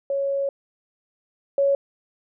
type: tone pair in turn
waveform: sine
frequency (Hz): 554 / 556.6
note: C#5 / C#5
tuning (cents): -1 / +7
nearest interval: unison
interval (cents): 8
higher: second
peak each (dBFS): -21 / -16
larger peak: second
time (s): 0.1-0.49 / 1.58-1.75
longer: first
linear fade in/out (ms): 2
effects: none